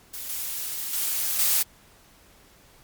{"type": "noise with level steps", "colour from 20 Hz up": "blue", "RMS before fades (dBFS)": [-35, -31, -26, -21], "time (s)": [0.13, 1.63], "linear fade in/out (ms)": 10, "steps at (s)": [0.29, 0.93, 1.39], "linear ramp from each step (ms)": 2, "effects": ["pink hiss -55 dBFS RMS until 2.83 s", "MP3 96 kbps"]}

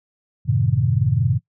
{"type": "chord", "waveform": "sine", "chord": "F# diminished seventh", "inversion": "none", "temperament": "equal", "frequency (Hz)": [92.5, 110, 130.81, 155.56], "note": ["F#2", "A2", "C3", "Eb3"], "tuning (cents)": [0, 0, 0, 0], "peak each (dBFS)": [-24, -20, -19, -24], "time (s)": [0.45, 1.4], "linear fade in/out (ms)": 50, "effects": ["noise-tail reverb RT60 0.1 s tail -19 dB re dry"]}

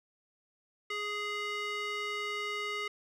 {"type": "tone with band-pass filter", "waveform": "square", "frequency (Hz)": 415.3, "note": "G#4", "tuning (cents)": 0, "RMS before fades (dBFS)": -36, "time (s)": [0.9, 2.88], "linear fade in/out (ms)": 5, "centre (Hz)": 2200, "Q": 1.5, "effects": []}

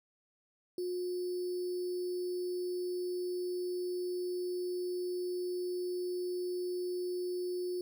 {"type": "tone with sample-and-hold", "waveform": "sine", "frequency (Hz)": 360, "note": "F#4", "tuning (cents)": -47, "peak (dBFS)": -33, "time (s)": [0.78, 7.81], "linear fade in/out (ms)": 2, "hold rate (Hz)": 4900, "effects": []}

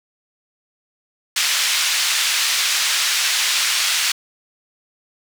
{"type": "band-pass noise", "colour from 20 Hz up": "white", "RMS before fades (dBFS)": -19, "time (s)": [1.36, 4.12], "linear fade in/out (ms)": 5, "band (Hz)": [1700, 5500], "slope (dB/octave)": 12, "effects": []}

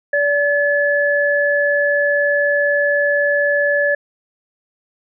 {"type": "tone pair together", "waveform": "sine", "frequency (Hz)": [577.3, 1718], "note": ["D5", "A6"], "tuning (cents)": [-30, -42], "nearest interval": "octave + perfect fifth", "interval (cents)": 1888, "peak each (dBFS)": -16, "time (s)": [0.13, 3.95], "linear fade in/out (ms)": 5, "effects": []}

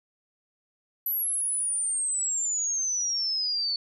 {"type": "exponential sweep", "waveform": "sine", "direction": "down", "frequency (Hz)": [12000, 4435], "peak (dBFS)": -25, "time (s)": [1.06, 3.76], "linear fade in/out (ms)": 2, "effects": []}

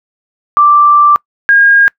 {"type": "tone pair in turn", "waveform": "sine", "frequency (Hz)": [1174.7, 1624.6], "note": ["D6", "G#6"], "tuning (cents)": [0, -39], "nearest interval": "tritone", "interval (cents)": 561, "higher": "second", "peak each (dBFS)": -3, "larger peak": "neither", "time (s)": [[0.57, 1.16], [1.49, 1.88]], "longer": "first", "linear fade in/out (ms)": 0, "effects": ["noise-tail reverb RT60 0.1 s tail -25 dB re dry"]}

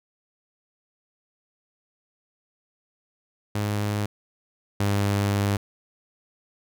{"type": "tone pair in turn", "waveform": "sawtooth", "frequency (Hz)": [103.83, 100.93], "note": ["G#2", "G#2"], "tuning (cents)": [0, -49], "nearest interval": "unison", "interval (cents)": 49, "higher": "first", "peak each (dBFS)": [-20, -17], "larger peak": "second", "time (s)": [[3.55, 4.06], [4.8, 5.57]], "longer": "second", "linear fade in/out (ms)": 5, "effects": []}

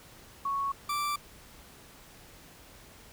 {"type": "tone pair in turn", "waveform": ["sine", "40% pulse"], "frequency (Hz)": [1108.7, 1170.9], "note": ["C#6", "D6"], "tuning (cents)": [0, -6], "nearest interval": "minor second", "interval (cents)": 94, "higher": "second", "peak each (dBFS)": -28, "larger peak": "neither", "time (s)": [[0.45, 0.72], [0.89, 1.16]], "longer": "neither", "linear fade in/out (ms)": 5, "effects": ["pink hiss -53 dBFS RMS until 3.12 s"]}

